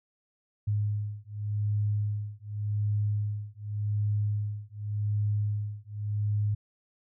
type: beating tone pair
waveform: sine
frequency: 103.83 / 104.7 Hz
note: G#2 / G#2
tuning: 0 / +15 cents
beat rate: 0.87 Hz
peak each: -30 dBFS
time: 0.67-6.55 s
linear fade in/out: 10 ms
effects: none